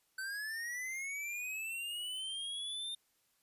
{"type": "linear sweep", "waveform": "square", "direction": "up", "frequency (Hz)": [1518, 3638], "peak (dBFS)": -39, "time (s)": [0.18, 2.95], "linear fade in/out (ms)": 5, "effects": ["white hiss -75 dBFS RMS until 3.42 s", "resampled to 32000 Hz"]}